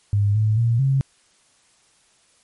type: tone with pitch steps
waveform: sine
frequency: 102 / 107.9 / 116.4 / 135.4 Hz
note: G#2 / A2 / A#2 / C#3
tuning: -31 / -33 / -2 / -40 cents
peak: -15 dBFS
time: 0.13-1.01 s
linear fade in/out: 0 ms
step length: 220 ms
effects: white hiss -59 dBFS RMS until 2.43 s + MP3 48 kbps